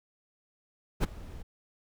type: noise with ADSR envelope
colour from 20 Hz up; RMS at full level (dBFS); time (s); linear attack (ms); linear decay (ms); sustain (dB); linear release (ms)
brown; -20; 1-1.43; 37; 15; -23; 15
effects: none